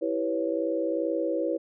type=chord; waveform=sine; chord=C# half-diminished seventh; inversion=first; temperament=equal; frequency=329.6 / 392 / 493.9 / 554.4 Hz; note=E4 / G4 / B4 / C#5; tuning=0 / 0 / 0 / 0 cents; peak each=-29 / -35 / -30 / -30 dBFS; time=0.01-1.58 s; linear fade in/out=20 ms; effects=none